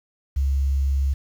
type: tone with quantisation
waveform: sine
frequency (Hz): 68.5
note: C#2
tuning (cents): -20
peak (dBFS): -18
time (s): 0.36-1.14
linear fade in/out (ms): 10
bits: 8
effects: none